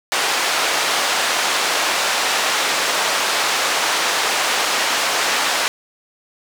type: band-pass noise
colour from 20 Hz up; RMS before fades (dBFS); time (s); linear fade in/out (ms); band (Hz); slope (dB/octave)
pink; -19; 0.12-5.68; 0; 710 to 7000; 12
effects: none